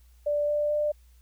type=tone with pitch steps; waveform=sine; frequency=587.3 / 591.7 / 596.2 Hz; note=D5 / D5 / D5; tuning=0 / +13 / +26 cents; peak=-23 dBFS; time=0.26-0.92 s; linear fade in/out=10 ms; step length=220 ms; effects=added 60 Hz sine -53 dBFS peak until 1.21 s + white hiss -67 dBFS RMS until 1.21 s